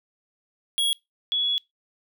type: tone pair in turn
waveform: square / sine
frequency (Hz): 3322 / 3376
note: G#7 / G#7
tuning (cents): 0 / +28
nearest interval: unison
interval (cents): 28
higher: second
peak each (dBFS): -21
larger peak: neither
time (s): 0.78-0.93 / 1.32-1.58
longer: second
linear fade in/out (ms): 0
effects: noise-tail reverb RT60 0.2 s tail -25 dB re dry